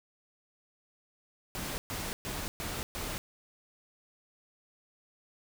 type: noise bursts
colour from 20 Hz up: pink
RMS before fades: -37 dBFS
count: 5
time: 1.55-3.18 s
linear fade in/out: 0 ms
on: 230 ms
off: 120 ms
effects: none